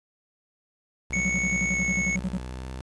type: tone with vibrato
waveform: sawtooth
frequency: 63.5 Hz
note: B1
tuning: 49 cents sharp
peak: -30 dBFS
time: 1.1-2.81 s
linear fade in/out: 0 ms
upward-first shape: triangle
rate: 1.4 Hz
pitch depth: 34 cents each way
type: tone with pitch glide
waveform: square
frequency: 2217 to 2203 Hz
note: C#7 to C#7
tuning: 0 to -11 cents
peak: -25 dBFS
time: 1.13-2.16 s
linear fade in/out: 2 ms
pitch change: -11 cents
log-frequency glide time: 1.72-1.77 s
type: tone bursts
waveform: triangle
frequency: 185 Hz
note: F#3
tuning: in tune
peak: -23 dBFS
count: 14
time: 1.16-2.376 s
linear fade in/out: 5 ms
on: 46 ms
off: 44 ms
effects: resampled to 22050 Hz + 9-bit